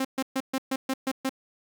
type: tone bursts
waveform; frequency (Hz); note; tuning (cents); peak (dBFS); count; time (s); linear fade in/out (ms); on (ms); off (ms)
sawtooth; 264.9; C4; +22; -21; 8; 0-1.294; 5; 48; 130
effects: 10-bit